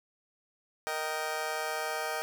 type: chord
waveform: 20% pulse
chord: Eb major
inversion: second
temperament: just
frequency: 466.7 / 622.3 / 777.8 Hz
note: Bb4 / Eb5 / G5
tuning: +2 / 0 / -14 cents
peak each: -33 / -31 / -31 dBFS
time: 0.87-2.22 s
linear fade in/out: 0 ms
effects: none